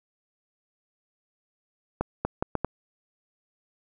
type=accelerating click train; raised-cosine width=1 ms; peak=-11 dBFS; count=5; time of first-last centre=2.01-2.646 s; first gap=240 ms; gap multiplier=0.73; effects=none